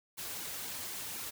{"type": "noise with flanger", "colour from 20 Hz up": "white", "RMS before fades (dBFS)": -41, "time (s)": [0.17, 1.31], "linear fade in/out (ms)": 20, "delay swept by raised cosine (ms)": [1.5, 5.7], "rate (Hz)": 4, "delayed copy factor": -0.95, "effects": []}